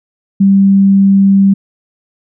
sine tone, 196 Hz, G3, in tune, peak -4 dBFS, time 0.4-1.54 s, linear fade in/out 10 ms, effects none

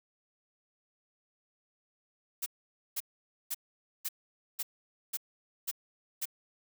blue noise bursts, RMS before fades -34 dBFS, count 8, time 2.42-6.256 s, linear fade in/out 10 ms, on 42 ms, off 500 ms, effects none

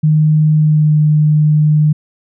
sine tone with pitch glide, 154 to 151.88 Hz, D#3 to D#3, -17 to -41 cents, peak -7 dBFS, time 0.03-1.93 s, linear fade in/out 10 ms, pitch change -24 cents, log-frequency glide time 0.53-0.96 s, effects none

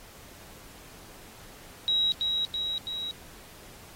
sine tone with echo, 3845 Hz, B7, 47 cents flat, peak -22 dBFS, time 1.88-2.12 s, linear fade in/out 0 ms, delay 330 ms, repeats 3, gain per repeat -3 dB, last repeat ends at 3.11 s, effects pink hiss -50 dBFS RMS until 3.95 s + AAC 48 kbps

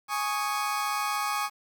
35% pulse chord, Ab suspended fourth, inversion none, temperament equal, 830.6 / 1108.7 / 1244.5 Hz, Ab5 / Db6 / Eb6, 0 / 0 / 0 cents, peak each -30 dBFS, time 0.08-1.5 s, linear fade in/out 50 ms, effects 9-bit

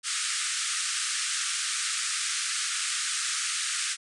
white band-pass noise, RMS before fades -30 dBFS, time 0.03-3.97 s, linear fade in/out 50 ms, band 1200 to 9600 Hz, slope 96 dB/octave, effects none

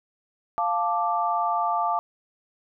sine chord, D minor, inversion first, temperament equal, 698.5 / 880 / 1174.7 Hz, F5 / A5 / D6, 0 / 0 / 0 cents, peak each -26 dBFS, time 0.58-1.99 s, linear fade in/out 0 ms, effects none

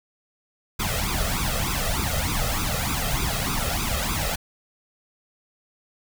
pink noise with flanger, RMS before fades -25 dBFS, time 0.79-4.36 s, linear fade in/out 10 ms, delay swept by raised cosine 0.81 to 1.6 ms, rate 3.3 Hz, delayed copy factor +0.85, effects none

